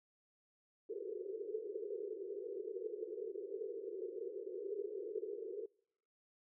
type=band-pass noise; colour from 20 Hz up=pink; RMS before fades=-44 dBFS; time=0.89-5.66 s; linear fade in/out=10 ms; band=370 to 470 Hz; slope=96 dB/octave; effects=noise-tail reverb RT60 0.7 s tail -26 dB re dry